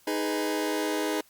sawtooth chord, G# minor, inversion second, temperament just, 311.5 / 415.3 / 498.4 Hz, D#4 / G#4 / B4, +2 / 0 / +16 cents, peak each -25 / -27 / -30 dBFS, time 0.07-1.21 s, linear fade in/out 5 ms, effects white hiss -60 dBFS RMS until 1.29 s + Opus 48 kbps

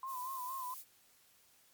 sine tone with vibrato, 1032 Hz, C6, 24 cents flat, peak -39 dBFS, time 0.03-0.74 s, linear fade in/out 2 ms, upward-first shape sine, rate 4.3 Hz, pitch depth 68 cents each way
violet noise, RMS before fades -48 dBFS, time 0.06-0.85 s, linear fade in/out 50 ms
effects white hiss -67 dBFS RMS until 1.73 s + MP3 96 kbps

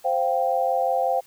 sine chord, C suspended fourth, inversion none, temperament equal, 523.3 / 698.5 / 784 Hz, C5 / F5 / G5, 0 / 0 / 0 cents, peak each -24 dBFS, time 0.04-1.21 s, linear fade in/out 20 ms, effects white hiss -54 dBFS RMS until 1.26 s

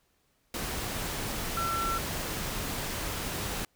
sine tone in noise, 1350 Hz, E6, 41 cents sharp, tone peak -29 dBFS, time 1.57-1.98 s, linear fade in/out 2 ms, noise pink, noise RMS -34 dBFS, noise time 0.54-3.65 s, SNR +2 dB, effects pink hiss -71 dBFS RMS until 3.75 s

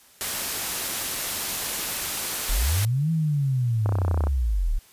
white noise, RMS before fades -28 dBFS, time 0.21-2.85 s, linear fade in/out 0 ms
sine linear two-way sweep, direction up then down, 31.54 to 164.81 to 31.54 Hz, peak -20 dBFS, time 2.49-4.79 s, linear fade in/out 10 ms, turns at 3.11 s
click train, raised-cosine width 1 ms, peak -15 dBFS, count 14, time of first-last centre 3.86-4.27 s, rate 31.7 Hz
effects white hiss -54 dBFS RMS until 4.92 s + resampled to 32000 Hz

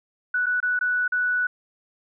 sine tone with dropouts, 1479 Hz, F#6, 1 cent flat, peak -20 dBFS, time 0.34-1.47 s, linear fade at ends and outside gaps 5 ms, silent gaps 0.46-0.465 / 0.603-0.627 / 0.791-0.81 / 1.079-1.121 s, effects none

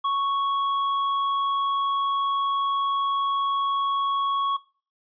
sine tone with tanh clipping, 1108.7 Hz, C#6, in tune, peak -23 dBFS, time 0.04-4.57 s, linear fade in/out 10 ms, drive 9 dB, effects noise-tail reverb RT60 0.4 s tail -20 dB re dry + resampled to 11025 Hz

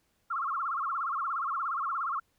sine tone with vibrato, 1224 Hz, D#6, 29 cents flat, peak -29 dBFS, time 0.3-2.2 s, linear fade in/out 10 ms, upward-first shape sine, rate 17 Hz, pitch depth 230 cents each way, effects pink hiss -73 dBFS RMS until 2.38 s

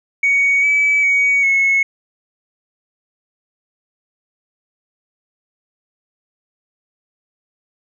sine tone with pitch steps, 2239 / 2293 / 2249 / 2188 Hz, C#7 / D7 / C#7 / C#7, +17 / -42 / +24 / -23 cents, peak -10 dBFS, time 0.23-1.83 s, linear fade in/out 5 ms, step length 400 ms, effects tanh soft clip ceiling -8 dBFS

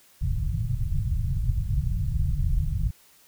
pink low-pass noise, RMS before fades -25 dBFS, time 0.21-2.91 s, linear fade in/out 10 ms, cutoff 150 Hz, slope 48 dB/octave, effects white hiss -57 dBFS RMS until 3.27 s

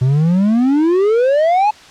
triangle exponential sweep, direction up, 123.7 to 870 Hz, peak -8 dBFS, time 0.01-1.71 s, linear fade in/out 10 ms, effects white hiss -40 dBFS RMS until 1.9 s + low-pass 5000 Hz 12 dB/octave

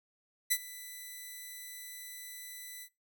5% pulse tone with ADSR envelope, 1994 Hz, B6, 16 cents sharp, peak -14 dBFS, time 0.5-2.89 s, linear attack 17 ms, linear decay 57 ms, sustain -20 dB, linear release 65 ms, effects noise-tail reverb RT60 0.2 s tail -19 dB re dry

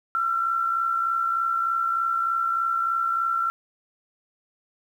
sine tone with amplitude modulation, 1355 Hz, E6, 47 cents sharp, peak -19 dBFS, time 0.15-3.5 s, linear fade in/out 0 ms, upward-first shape sine, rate 63.3 Hz, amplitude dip 50%, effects 9-bit

